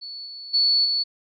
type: tone with level steps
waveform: sine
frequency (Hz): 4435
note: C#8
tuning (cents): 0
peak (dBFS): -33 / -35 / -16 / -20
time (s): 0.01-1.04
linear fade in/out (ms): 20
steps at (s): 0.25 / 0.53 / 0.84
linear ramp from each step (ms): 20
effects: none